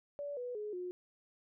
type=tone with pitch steps; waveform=sine; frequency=575 / 492 / 420.9 / 360.1 Hz; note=D5 / B4 / G#4 / F#4; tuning=-37 / -7 / +23 / -47 cents; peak=-38 dBFS; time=0.19-0.91 s; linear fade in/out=0 ms; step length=180 ms; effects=none